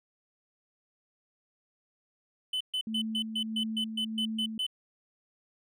triangle tone bursts, 3023 Hz, F#7, 36 cents sharp, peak -27 dBFS, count 11, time 2.53-4.666 s, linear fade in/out 5 ms, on 76 ms, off 130 ms
sine tone with tremolo, 220.8 Hz, A3, 6 cents sharp, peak -31 dBFS, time 2.87-4.58 s, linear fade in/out 2 ms, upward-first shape sine, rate 1.6 Hz, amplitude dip 40%
effects none

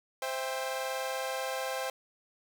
sawtooth chord, C major, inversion none, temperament equal with one note detuned, 523.3 / 659.3 / 795.4 Hz, C5 / E5 / G5, 0 / 0 / +25 cents, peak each -31 / -36 / -34 dBFS, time 0.22-1.9 s, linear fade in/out 2 ms, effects none

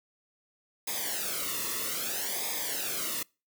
white noise with flanger, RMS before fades -33 dBFS, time 0.87-3.23 s, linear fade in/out 5 ms, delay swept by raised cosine 0.69 to 1.31 ms, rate 0.62 Hz, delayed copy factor -0.8, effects noise-tail reverb RT60 0.3 s tail -26 dB re dry

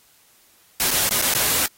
white noise with dropouts, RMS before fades -20 dBFS, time 0.8-1.66 s, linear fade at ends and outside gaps 1 ms, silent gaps 0.906-0.913 / 1.092-1.109 / 1.216-1.222 / 1.339-1.349 s, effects white hiss -56 dBFS RMS until 1.77 s + AAC 48 kbps

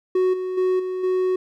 triangle tone with level steps, 370 Hz, F#4, in tune, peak -14 / -22 / -15 / -22 / -16 dBFS, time 0.15-1.36 s, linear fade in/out 5 ms, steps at 0.33 / 0.57 / 0.79 / 1.03 s, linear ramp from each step 10 ms, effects none

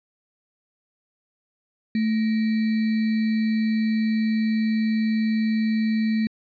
sine tone with sample-and-hold, 220 Hz, A3, in tune, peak -19 dBFS, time 1.95-6.27 s, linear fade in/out 2 ms, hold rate 2100 Hz, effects resampled to 11025 Hz

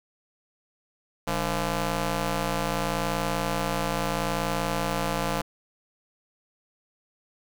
10% pulse ring-modulated tone, 164.81 Hz, E3, in tune, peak -14 dBFS, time 1.27-5.42 s, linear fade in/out 10 ms, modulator 360 Hz, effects none

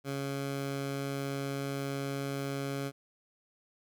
15% pulse tone, 138.59 Hz, C#3, in tune, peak -27 dBFS, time 0.04-2.92 s, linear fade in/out 50 ms, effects none

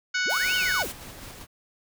harmonic tone, 740 Hz, F#5, in tune, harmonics 2 / 3 / 4 / 5 / 6 / 7 / 8 / 9, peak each -25 / -31 / -35 / -38 / -35 / -36 / -43 / -38 dBFS, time 0.14-0.83 s, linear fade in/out 10 ms
sine linear two-way sweep, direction up then down, 82.41 to 3107 to 82.41 Hz, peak -28 dBFS, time 0.25-0.89 s, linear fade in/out 50 ms, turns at 0.55 s
white noise, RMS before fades -36 dBFS, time 0.29-0.93 s, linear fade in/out 20 ms
pink noise with tremolo, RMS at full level -41 dBFS, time 0.41-1.47 s, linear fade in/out 50 ms, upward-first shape square, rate 5 Hz, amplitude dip 25%
effects none

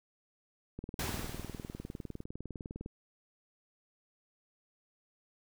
click train, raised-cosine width 3 ms, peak -28 dBFS, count 42, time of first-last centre 0.79-2.861 s, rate 19.8 Hz
pink noise with exponential decay, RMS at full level -35 dBFS, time 0.99-2.24 s, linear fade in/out 5 ms, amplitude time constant 270 ms
effects none

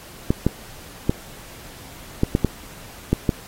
clicks, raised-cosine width 3 ms, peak -3 dBFS, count 8, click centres 0.305 / 0.466 / 1.095 / 2.234 / 2.351 / 2.447 / 3.13 / 3.292 s, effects pink hiss -42 dBFS RMS until 3.47 s + AAC 48 kbps

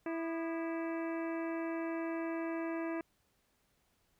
harmonic tone with a mistuned harmonic, 329.6 Hz, E4, in tune, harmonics 1 / 2 / 3 / 4 / 5 / 6 / 7 / 8, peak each -36 / -42 / -48 / -50 / -49 / -52 / -54 / -56 dBFS, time 0.06-3.01 s, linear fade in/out 2 ms, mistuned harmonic 4, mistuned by -130 cents, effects pink hiss -75 dBFS RMS until 4.19 s

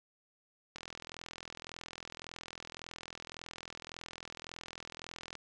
click train, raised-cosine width 0.2 ms, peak -26 dBFS, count 193, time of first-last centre 0.76-5.353 s, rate 41.8 Hz, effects resampled to 22050 Hz

